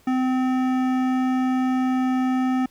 triangle tone with hard clipping, 257.2 Hz, C4, 30 cents flat, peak -21 dBFS, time 0.07-2.66 s, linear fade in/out 5 ms, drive 18 dB, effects pink hiss -57 dBFS RMS until 2.7 s

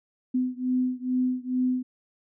sine beating tone pair, 252.5 / 254.8 Hz, B3 / C4, +39 / -46 cents, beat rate 2.3 Hz, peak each -26 / -27 dBFS, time 0.34-1.83 s, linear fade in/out 10 ms, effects none

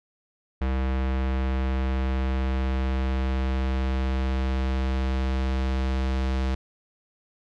square tone with low-pass filter sweep, 65.41 Hz, C2, in tune, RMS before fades -25 dBFS, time 0.61-6.55 s, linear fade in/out 5 ms, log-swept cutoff 2500 to 4500 Hz, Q 0.91, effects none

